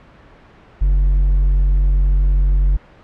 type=tone with hard clipping; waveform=sine; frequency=46.25 Hz; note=F#1; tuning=in tune; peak=-12 dBFS; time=0.81-2.77 s; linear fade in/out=10 ms; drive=3 dB; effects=pink hiss -45 dBFS RMS until 3.03 s + low-pass 2000 Hz 12 dB/octave